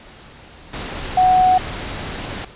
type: tone in noise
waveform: sine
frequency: 740 Hz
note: F#5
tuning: in tune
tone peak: -10 dBFS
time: 1.17-1.58 s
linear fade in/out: 5 ms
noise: pink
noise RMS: -28 dBFS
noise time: 0.73-2.45 s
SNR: +15 dB
effects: pink hiss -42 dBFS RMS until 2.55 s + resampled to 8000 Hz